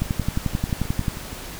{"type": "two click trains", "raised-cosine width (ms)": 5, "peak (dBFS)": [-9, -21], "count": [13, 9], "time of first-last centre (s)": [[0.02, 1.082], [0.06, 1.33]], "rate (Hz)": [11.3, 6.3], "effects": ["pink hiss -36 dBFS RMS until 1.59 s"]}